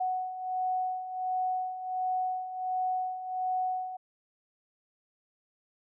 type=beating tone pair; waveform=sine; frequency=740 / 741.4 Hz; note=F#5 / F#5; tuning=0 / +3 cents; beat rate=1.4 Hz; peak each=-36 / -30 dBFS; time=0-3.97 s; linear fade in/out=10 ms; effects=none